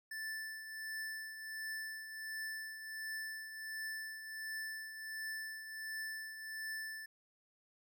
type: tone with tremolo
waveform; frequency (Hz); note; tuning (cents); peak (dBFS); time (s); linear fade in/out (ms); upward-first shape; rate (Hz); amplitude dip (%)
square; 1760; A6; 0; -40; 0.11-7.06; 5; triangle; 1.4; 60
effects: none